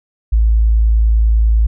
sine tone, 55 Hz, A1, in tune, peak -8 dBFS, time 0.32-1.67 s, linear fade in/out 10 ms, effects none

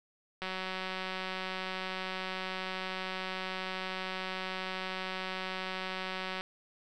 click train, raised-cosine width 0.3 ms, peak -21 dBFS, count 1121, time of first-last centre 0.42-6.409 s, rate 187 Hz, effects none

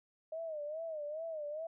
sine tone with vibrato, 622.3 Hz, D#5, in tune, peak -38 dBFS, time 0.32-1.67 s, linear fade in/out 5 ms, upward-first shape sine, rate 2.4 Hz, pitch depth 110 cents each way, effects none

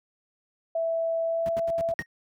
sine tone with pitch glide, 659.3 to 666.2 Hz, E5 to E5, 0 to +18 cents, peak -24 dBFS, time 0.75-1.94 s, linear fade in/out 5 ms, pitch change +18 cents, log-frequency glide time 1.24-1.52 s
brown noise bursts, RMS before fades -34 dBFS, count 6, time 1.46-2.023 s, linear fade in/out 0 ms, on 28 ms, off 79 ms
triangle tone with exponential decay, 1864.7 Hz, A#6, in tune, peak -22 dBFS, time 1.99-2.06 s, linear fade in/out 0 ms, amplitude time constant 15 ms
effects high-pass 100 Hz 12 dB/octave

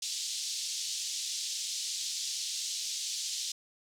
white band-pass noise, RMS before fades -36 dBFS, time 0.02-3.52 s, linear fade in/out 5 ms, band 3500 to 7000 Hz, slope 24 dB/octave, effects none

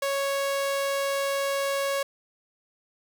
sawtooth tone, 554 Hz, C#5, 1 cent flat, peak -21 dBFS, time 0.02-2.03 s, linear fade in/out 5 ms, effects none

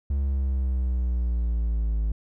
triangle exponential sweep, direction down, 70.1 to 53 Hz, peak -20 dBFS, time 0.1-2.12 s, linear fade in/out 5 ms, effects none

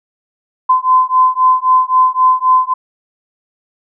sine beating tone pair, 1023 / 1026.8 Hz, C6 / C6, -39 / -33 cents, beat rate 3.8 Hz, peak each -11 dBFS, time 0.69-2.74 s, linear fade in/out 10 ms, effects none

